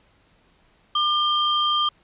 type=tone pair together; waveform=sine; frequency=1200 / 3166 Hz; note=D6 / G7; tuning=+37 / +17 cents; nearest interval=octave + perfect fourth; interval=1680 cents; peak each=-21 dBFS; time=0.95-1.89 s; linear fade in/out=5 ms; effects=pink hiss -60 dBFS RMS until 2.03 s + resampled to 8000 Hz